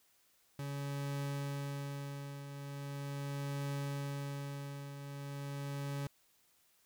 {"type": "tone with tremolo", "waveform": "40% pulse", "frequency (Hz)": 140.9, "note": "C#3", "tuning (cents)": 29, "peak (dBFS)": -35, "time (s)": [0.59, 6.07], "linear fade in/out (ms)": 2, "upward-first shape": "triangle", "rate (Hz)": 0.4, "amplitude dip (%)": 65, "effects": ["white hiss -71 dBFS RMS until 6.85 s"]}